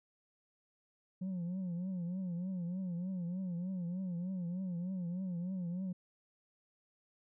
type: tone with vibrato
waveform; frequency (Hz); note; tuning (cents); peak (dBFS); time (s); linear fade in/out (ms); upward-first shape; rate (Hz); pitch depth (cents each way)
sine; 180.2; F#3; -45; -33; 1.21-5.93; 10; triangle; 3.3; 120
effects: tanh soft clip ceiling -35 dBFS